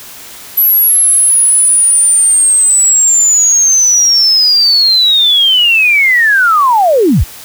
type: linear sweep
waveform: sine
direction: down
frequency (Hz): 11840 to 35.07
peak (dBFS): -5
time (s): 0.57-7.24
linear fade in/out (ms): 10
effects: white hiss -31 dBFS RMS until 7.44 s